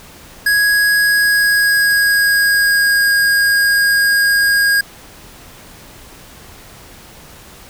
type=tone with pitch glide; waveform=square; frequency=1661.2 to 1630.8 Hz; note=G#6 to G#6; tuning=0 to -32 cents; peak=-11 dBFS; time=0.46-4.81 s; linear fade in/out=5 ms; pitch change=-32 cents; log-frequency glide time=1.01-3.09 s; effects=pink hiss -39 dBFS RMS until 7.69 s